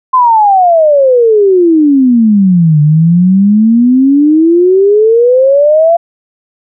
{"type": "exponential two-way sweep", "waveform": "sine", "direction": "down then up", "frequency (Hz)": [1046.5, 146.83, 688], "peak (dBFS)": -3, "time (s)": [0.13, 5.97], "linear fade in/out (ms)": 10, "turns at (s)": 2.81, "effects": []}